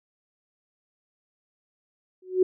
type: tone with exponential growth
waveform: sine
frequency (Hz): 370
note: F#4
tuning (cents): 0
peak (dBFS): -13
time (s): 2.22-2.43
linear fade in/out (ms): 5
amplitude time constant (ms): 45
effects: none